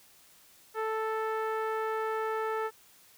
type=tone with low-pass filter; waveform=sawtooth; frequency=440 Hz; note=A4; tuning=in tune; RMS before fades=-32 dBFS; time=0.74-2.71 s; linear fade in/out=50 ms; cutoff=1500 Hz; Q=1.9; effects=white hiss -59 dBFS RMS until 3.17 s